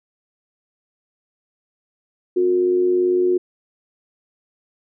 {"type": "tone with amplitude modulation", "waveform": "sine", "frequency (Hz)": 361.6, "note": "F#4", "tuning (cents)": -40, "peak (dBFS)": -12, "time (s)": [2.36, 3.38], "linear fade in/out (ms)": 10, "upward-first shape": "sine", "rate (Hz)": 97.6, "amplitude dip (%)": 50, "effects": []}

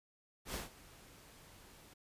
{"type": "noise with ADSR envelope", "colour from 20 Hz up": "pink", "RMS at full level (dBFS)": -40, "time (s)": [0.45, 1.94], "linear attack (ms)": 90, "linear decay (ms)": 150, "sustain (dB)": -19, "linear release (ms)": 11, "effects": ["resampled to 32000 Hz"]}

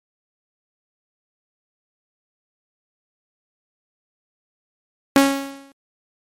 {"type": "tone with exponential decay", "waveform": "sawtooth", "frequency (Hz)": 275.4, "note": "C#4", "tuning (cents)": -11, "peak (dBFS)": -4, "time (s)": [5.16, 5.72], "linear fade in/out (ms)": 1, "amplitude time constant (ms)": 120, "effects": ["MP3 64 kbps"]}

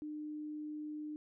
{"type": "tone", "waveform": "sine", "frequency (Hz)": 302.2, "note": "D4", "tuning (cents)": 50, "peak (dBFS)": -40, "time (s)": [0.02, 1.16], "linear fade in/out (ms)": 0, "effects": []}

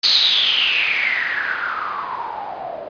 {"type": "noise with low-pass filter sweep", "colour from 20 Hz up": "blue", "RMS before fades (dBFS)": -20, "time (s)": [0.03, 2.89], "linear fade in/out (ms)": 10, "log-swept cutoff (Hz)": [4400, 600], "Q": 8.9, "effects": ["resampled to 11025 Hz"]}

